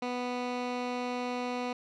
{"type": "tone with low-pass filter", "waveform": "15% pulse", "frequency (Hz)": 247.1, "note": "B3", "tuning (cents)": 1, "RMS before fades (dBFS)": -34, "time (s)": [0.02, 1.73], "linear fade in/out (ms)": 5, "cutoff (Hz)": 4000, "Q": 0.9, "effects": []}